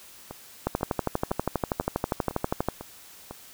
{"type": "two click trains", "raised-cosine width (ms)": 1, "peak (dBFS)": [-22, -10], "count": [7, 26], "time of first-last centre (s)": [[0.31, 3.31], [0.67, 2.686]], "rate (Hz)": [2, 12.4], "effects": ["white hiss -49 dBFS RMS until 3.53 s"]}